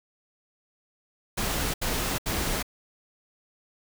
pink noise bursts, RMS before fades -28 dBFS, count 3, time 1.37-2.628 s, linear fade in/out 10 ms, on 370 ms, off 74 ms, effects none

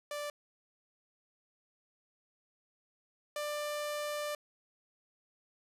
sawtooth tone pair in turn, 587.3 / 592.8 Hz, D5 / D5, 0 / +16 cents, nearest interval unison, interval 16 cents, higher second, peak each -33 / -31 dBFS, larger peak second, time 0.11-0.3 / 3.36-4.35 s, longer second, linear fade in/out 2 ms, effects resampled to 32000 Hz

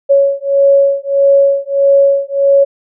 sine beating tone pair, 555 / 556.6 Hz, C#5 / C#5, +2 / +7 cents, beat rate 1.6 Hz, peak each -10 dBFS, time 0.09-2.65 s, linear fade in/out 20 ms, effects none

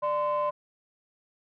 triangle ring-modulated tone, 218.8 Hz, A3, 9 cents flat, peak -18 dBFS, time 0.02-0.51 s, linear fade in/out 20 ms, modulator 812 Hz, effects tanh soft clip ceiling -20 dBFS

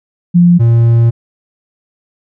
sine / triangle tone pair in turn, 174.5 / 116.46 Hz, F3 / A#2, -1 / -1 cents, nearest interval perfect fifth, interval 700 cents, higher first, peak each -3 dBFS, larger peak neither, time 0.34-0.59 / 0.59-1.11 s, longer second, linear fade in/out 20 ms, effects none

